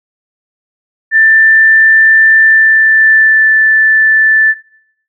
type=tone with pitch glide; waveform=sine; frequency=1776 to 1758.6 Hz; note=A6 to A6; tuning=+16 to -1 cents; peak=-4 dBFS; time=1.11-4.55 s; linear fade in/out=50 ms; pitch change=-17 cents; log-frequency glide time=2.37-3.5 s; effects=noise-tail reverb RT60 0.7 s tail -19 dB re dry